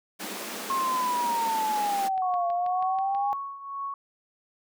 pink high-pass noise, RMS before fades -36 dBFS, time 0.19-2.09 s, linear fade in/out 20 ms, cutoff 190 Hz, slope 96 dB/octave
click train, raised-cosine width 0.3 ms, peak -30 dBFS, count 17, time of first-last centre 0.56-3.149 s, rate 6.18 Hz
sine linear two-way sweep, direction down then up, 1078 to 690 to 821 Hz, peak -24 dBFS, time 0.7-3.33 s, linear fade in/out 0 ms, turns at 2.47 s
sine tone with tremolo, 1108.7 Hz, C#6, in tune, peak -29 dBFS, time 2.22-3.94 s, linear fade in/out 2 ms, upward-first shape triangle, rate 2 Hz, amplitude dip 75%
effects none

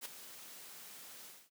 white noise with ADSR envelope, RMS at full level -41 dBFS, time 0.01-1.5 s, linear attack 43 ms, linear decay 9 ms, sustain -11 dB, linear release 240 ms, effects high-pass 150 Hz 12 dB/octave

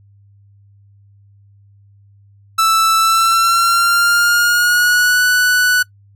45% pulse tone with pitch glide, 1321 to 1482.8 Hz, E6 to F#6, +3 to +3 cents, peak -10 dBFS, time 2.58-5.83 s, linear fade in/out 10 ms, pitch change +200 cents, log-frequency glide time 2.98-5.23 s, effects noise-tail reverb RT60 0.1 s tail -23 dB re dry + added 100 Hz sine -45 dBFS peak until 6.15 s

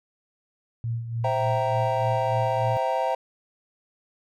sine tone with tremolo, 115.9 Hz, A#2, 10 cents flat, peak -24 dBFS, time 0.84-2.77 s, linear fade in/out 0 ms, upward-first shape sine, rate 3.4 Hz, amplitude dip 60%
triangle chord, C dominant seventh, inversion none, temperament equal with one note detuned, 523.3 / 659.3 / 775 / 932.3 Hz, C5 / E5 / G5 / Bb5, 0 / 0 / -20 / 0 cents, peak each -26 dBFS, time 1.24-3.15 s, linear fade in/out 5 ms
effects none

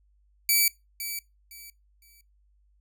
5% pulse tone with echo, 2301 Hz, D7, 36 cents flat, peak -10 dBFS, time 0.49-0.68 s, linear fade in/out 2 ms, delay 510 ms, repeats 3, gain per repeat -12 dB, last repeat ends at 2.21 s, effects noise-tail reverb RT60 0.2 s tail -21 dB re dry + added 50 Hz sine -61 dBFS peak until 2.8 s

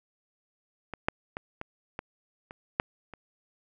clicks, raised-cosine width 0.5 ms, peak -21 / -9 / -19 / -21 / -19 / -27 / -8 / -28 dBFS, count 8, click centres 0.937 / 1.085 / 1.369 / 1.614 / 1.991 / 2.509 / 2.799 / 3.137 s, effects none

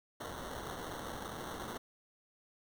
white noise with sample-and-hold, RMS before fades -43 dBFS, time 0.2-1.78 s, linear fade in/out 10 ms, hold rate 2450 Hz, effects none

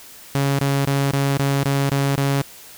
sawtooth tone bursts, 138.9 Hz, C#3, 4 cents sharp, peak -13 dBFS, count 8, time 0.35-2.417 s, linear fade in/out 0 ms, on 240 ms, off 21 ms, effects white hiss -42 dBFS RMS until 2.77 s

